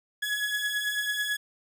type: beating tone pair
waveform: 30% pulse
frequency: 1678 / 1687.1 Hz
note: G#6 / G#6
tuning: +17 / +27 cents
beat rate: 9.1 Hz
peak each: -31 / -26 dBFS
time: 0.22-1.37 s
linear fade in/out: 10 ms
effects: none